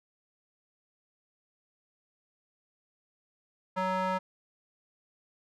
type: tone with band-pass filter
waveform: square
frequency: 186.6 Hz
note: F#3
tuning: 15 cents sharp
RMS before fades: -30 dBFS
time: 3.76-4.19 s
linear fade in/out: 20 ms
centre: 1000 Hz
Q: 1.7
effects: none